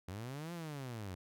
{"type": "linear two-way sweep", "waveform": "sawtooth", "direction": "up then down", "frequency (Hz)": [86.6, 175.7, 86.6], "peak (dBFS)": -38, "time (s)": [0.08, 1.15], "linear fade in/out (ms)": 5, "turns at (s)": 0.53, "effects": []}